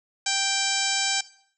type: harmonic tone with a mistuned harmonic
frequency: 784 Hz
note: G5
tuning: in tune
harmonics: 1 / 2 / 3 / 4 / 5 / 6 / 7 / 8 / 9 / 10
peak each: -32 / -32 / -32 / -32 / -32 / -32 / -32 / -32 / -32 / -32 dBFS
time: 0.26-1.21 s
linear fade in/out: 5 ms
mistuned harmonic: 7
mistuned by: -32 cents
effects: noise-tail reverb RT60 0.6 s tail -18 dB re dry